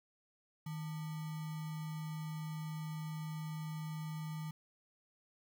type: tone with sample-and-hold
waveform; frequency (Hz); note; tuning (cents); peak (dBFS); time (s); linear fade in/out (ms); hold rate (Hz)
sine; 156.4; D#3; +9; -39; 0.66-4.51; 5; 1050
effects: none